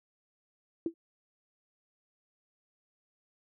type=tone with exponential decay; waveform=sine; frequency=332.5 Hz; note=E4; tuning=15 cents sharp; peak=-24 dBFS; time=0.86-0.94 s; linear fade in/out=2 ms; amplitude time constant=16 ms; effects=none